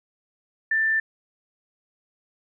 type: tone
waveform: sine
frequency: 1776 Hz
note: A6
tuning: 16 cents sharp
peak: -19 dBFS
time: 0.71-1 s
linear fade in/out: 5 ms
effects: none